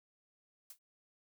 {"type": "noise with exponential decay", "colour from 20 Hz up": "blue", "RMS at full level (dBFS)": -44, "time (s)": [0.7, 0.79], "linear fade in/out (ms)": 5, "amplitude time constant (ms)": 18, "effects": []}